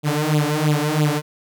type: tone with flanger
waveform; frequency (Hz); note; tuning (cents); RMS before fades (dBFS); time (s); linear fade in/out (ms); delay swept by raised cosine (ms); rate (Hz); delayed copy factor
sawtooth; 150.7; D3; +45; -19; 0.03-1.22; 50; 0.26 to 4.66; 3; +0.95
effects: none

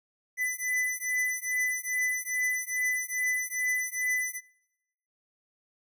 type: beating tone pair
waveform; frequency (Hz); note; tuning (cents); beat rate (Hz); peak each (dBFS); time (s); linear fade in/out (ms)
square; 2000 / 2002.4; B6 / B6; +21 / +23; 2.4; -31; 0.37-4.41; 50
effects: noise-tail reverb RT60 1.0 s tail -25 dB re dry

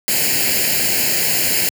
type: noise with comb filter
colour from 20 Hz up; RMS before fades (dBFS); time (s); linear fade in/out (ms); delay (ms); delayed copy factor
white; -17; 0.08-1.69; 0; 0.42; +0.8
effects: high-pass 100 Hz 12 dB/octave

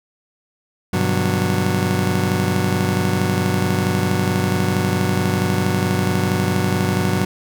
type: chord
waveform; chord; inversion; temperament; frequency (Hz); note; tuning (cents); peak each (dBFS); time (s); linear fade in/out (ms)
30% pulse; G major seventh; none; just; 98 / 122.5 / 147 / 183.75; G2 / B2 / D3 / F#3; 0 / -14 / +2 / -12; -19 / -22 / -23 / -18; 0.93-7.25; 5
effects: none

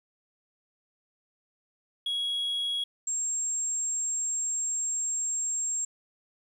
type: tone pair in turn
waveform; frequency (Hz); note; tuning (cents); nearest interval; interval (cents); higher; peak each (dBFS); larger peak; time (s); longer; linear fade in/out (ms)
sine; 3322 / 7476; G#7 / A#8; 0 / +4; octave + major second; 1404; second; -25; neither; 2.06-2.84 / 3.07-5.85; second; 5
effects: tanh soft clip ceiling -26 dBFS + 10-bit

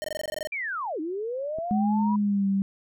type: tone bursts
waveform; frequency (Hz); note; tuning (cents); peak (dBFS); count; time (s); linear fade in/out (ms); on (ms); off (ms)
square; 614; D#5; -23; -29; 11; 0.02-0.472; 0; 22; 21
type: linear two-way sweep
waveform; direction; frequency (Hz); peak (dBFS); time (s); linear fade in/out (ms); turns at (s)
sine; down then up; 2407 to 298.3 to 989; -28; 0.52-2.16; 5; 1
type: click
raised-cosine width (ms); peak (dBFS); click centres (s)
2; -26; 1.586
type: tone with pitch glide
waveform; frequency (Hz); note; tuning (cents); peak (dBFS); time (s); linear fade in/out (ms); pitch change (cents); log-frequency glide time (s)
sine; 210 to 195.94; G#3 to G3; +19 to -1; -21; 1.71-2.62; 0; -120; 2.12-2.47
effects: none

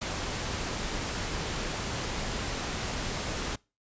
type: noise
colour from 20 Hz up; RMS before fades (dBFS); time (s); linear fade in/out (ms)
pink; -33; 0.01-3.56; 10
effects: noise-tail reverb RT60 0.3 s tail -25 dB re dry + resampled to 16000 Hz

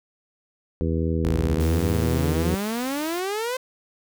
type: harmonic tone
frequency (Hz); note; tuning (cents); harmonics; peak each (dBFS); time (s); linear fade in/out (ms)
81.5; E2; -19; 1 / 2 / 3 / 4 / 5 / 6; -24 / -27 / -29 / -30 / -31 / -32; 0.81-2.55; 0
type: exponential sweep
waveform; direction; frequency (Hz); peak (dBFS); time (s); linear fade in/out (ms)
sawtooth; up; 52.2 to 523.3; -21; 1.24-3.57; 5
type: noise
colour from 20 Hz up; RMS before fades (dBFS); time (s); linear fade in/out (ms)
white; -40; 1.6-3.2; 5
effects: none

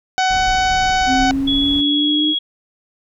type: harmonic tone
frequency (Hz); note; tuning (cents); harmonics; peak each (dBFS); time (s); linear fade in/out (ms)
750; F#5; +23; 1 / 2 / 3 / 4 / 5 / 6 / 7 / 8 / 9; -15 / -21 / -25 / -27 / -29 / -31 / -32 / -33 / -34; 0.18-1.31; 0
type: noise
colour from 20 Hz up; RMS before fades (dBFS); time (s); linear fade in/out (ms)
brown; -28; 0.29-1.82; 20
type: exponential sweep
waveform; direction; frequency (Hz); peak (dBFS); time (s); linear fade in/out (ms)
sine; up; 261.1 to 306.9; -16; 1.06-2.35; 50
type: tone with pitch glide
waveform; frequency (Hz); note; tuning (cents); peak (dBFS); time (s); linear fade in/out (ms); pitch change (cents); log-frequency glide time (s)
sine; 3375 to 3321; G#7 to G#7; +27 to -1; -16; 1.47-2.39; 10; -28; 1.62-2.17
effects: none

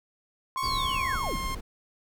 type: tone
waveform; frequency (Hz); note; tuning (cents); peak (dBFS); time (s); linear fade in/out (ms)
sine; 1046.5; C6; 0; -29; 0.56-1.15; 0
type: tone with pitch glide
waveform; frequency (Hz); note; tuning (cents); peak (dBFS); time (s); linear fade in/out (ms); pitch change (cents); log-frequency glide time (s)
sawtooth; 1108.7 to 1062.3; C#6 to C6; 0 to +26; -28; 0.57-1.55; 5; -74; 0.95-1.39
type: noise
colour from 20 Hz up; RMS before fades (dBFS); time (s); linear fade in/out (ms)
brown; -35; 0.62-1.61; 10
type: linear sweep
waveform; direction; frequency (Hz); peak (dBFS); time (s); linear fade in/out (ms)
sine; down; 4775 to 82.5; -31; 0.63-1.37; 10
effects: none

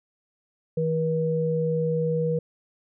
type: tone pair together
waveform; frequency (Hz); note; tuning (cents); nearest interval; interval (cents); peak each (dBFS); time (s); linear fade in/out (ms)
sine; 160.6 / 481.3; E3 / B4; -45 / -45; octave + perfect fifth; 1900; -25 / -24; 0.77-2.39; 5
effects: none

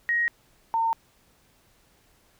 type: tone pair in turn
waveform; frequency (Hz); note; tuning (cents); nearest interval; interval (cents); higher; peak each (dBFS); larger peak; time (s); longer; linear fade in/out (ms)
sine; 1884 / 908.9; A#6 / A#5; +18 / -44; octave + minor second; 1262; first; -21; neither; 0.09-0.28 / 0.74-0.93; neither; 0
effects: pink hiss -62 dBFS RMS until 2.39 s

